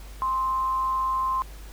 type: tone with amplitude modulation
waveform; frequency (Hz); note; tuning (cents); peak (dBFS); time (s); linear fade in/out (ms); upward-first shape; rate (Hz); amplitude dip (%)
sine; 1047; C6; +1; -21; 0.22-1.42; 0; sine; 233; 30
effects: added 50 Hz sine -39 dBFS peak until 1.72 s + pink hiss -49 dBFS RMS until 1.72 s